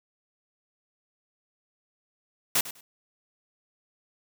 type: noise with echo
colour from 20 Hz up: white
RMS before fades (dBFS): -23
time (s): 2.55-2.61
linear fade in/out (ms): 5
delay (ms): 100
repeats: 2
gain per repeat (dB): -15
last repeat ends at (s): 2.81
effects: none